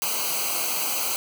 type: noise with comb filter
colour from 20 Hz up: white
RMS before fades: -26 dBFS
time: 0.02-1.16 s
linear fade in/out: 0 ms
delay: 0.56 ms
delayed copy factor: -0.95
effects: none